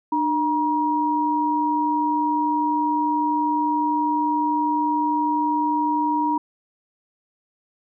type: tone pair together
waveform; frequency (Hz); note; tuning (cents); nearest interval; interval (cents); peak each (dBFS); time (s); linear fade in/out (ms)
sine; 300 / 951.7; D4 / A#5; +37 / +36; octave + minor sixth; 1999; -23 / -20; 0.12-6.38; 5
effects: none